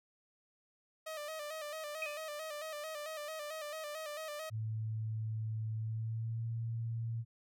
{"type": "tone with vibrato", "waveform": "sawtooth", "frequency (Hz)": 612, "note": "D#5", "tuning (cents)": -29, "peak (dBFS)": -37, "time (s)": [1.06, 4.5], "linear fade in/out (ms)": 10, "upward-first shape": "square", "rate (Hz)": 4.5, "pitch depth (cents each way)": 58}
{"type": "tone with exponential decay", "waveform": "sine", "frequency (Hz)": 2510, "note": "D#7", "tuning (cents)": 15, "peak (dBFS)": -34, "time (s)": [2.02, 2.3], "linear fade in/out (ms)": 2, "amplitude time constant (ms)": 59}
{"type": "tone with pitch glide", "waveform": "sine", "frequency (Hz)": [110, 114.67], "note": ["A2", "A#2"], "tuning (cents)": [0, -28], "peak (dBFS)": -35, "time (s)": [4.5, 7.25], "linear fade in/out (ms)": 50, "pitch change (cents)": 72, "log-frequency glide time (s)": [5.75, 6.47]}
{"effects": []}